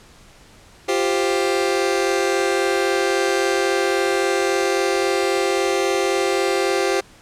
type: chord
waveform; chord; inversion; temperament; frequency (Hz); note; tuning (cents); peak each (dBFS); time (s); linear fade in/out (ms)
sawtooth; F suspended second; none; just; 349.2 / 392.9 / 523.8; F4 / G4 / C5; 0 / +4 / +2; -19 / -16 / -19; 0.88-7.01; 10
effects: pink hiss -48 dBFS RMS until 7.21 s + low-pass 9000 Hz 12 dB/octave